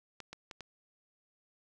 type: clicks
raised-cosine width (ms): 0.2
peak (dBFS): -27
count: 4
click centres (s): 0.203 / 0.33 / 0.512 / 0.607
effects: none